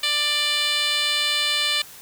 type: tone with band-pass filter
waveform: 10% pulse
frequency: 591 Hz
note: D5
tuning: 11 cents sharp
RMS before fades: -22 dBFS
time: 0.03-1.82 s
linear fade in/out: 5 ms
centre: 4100 Hz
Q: 1.6
effects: white hiss -43 dBFS RMS until 2.01 s